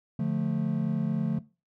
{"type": "chord", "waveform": "triangle", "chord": "D minor", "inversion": "none", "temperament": "just", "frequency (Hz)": [146.83, 176.2, 220.2], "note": ["D3", "F3", "A3"], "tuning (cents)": [0, 16, 2], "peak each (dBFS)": -28, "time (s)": [0.19, 1.39], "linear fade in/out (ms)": 5, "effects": ["noise-tail reverb RT60 0.3 s tail -19 dB re dry"]}